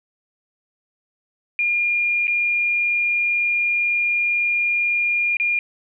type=tone with dropouts; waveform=sine; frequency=2414 Hz; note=D7; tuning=47 cents sharp; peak=-17 dBFS; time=1.59-5.59 s; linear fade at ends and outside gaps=1 ms; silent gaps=2.271-2.279 / 5.369-5.399 s; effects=none